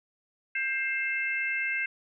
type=harmonic tone; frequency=529 Hz; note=C5; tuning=19 cents sharp; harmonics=3 / 4 / 5; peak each=-32 / -30 / -33 dBFS; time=0.55-1.86 s; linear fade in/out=5 ms; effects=none